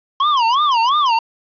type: tone with vibrato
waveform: square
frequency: 1046.5 Hz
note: C6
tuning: in tune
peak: -13 dBFS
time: 0.2-1.19 s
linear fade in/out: 5 ms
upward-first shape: sine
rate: 2.9 Hz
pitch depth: 260 cents each way
effects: resampled to 11025 Hz + 7-bit